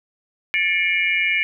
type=tone cluster; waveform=sine; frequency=1760 / 2175 / 2354 / 2903 Hz; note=A6 / C#7 / D7 / F#7; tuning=0 / -33 / +3 / -34 cents; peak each=-26 / -21 / -20 / -28 dBFS; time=0.54-1.43 s; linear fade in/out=0 ms; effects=none